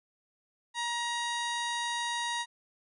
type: harmonic tone with a mistuned harmonic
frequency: 947 Hz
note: A#5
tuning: 27 cents sharp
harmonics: 1 / 2 / 3 / 4 / 5 / 6 / 7 / 8 / 9 / 10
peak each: -34 / -36 / -44 / -37 / -48 / -49 / -44 / -55 / -53 / -47 dBFS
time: 0.74-2.46 s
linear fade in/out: 50 ms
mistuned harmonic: 6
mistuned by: +35 cents
effects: none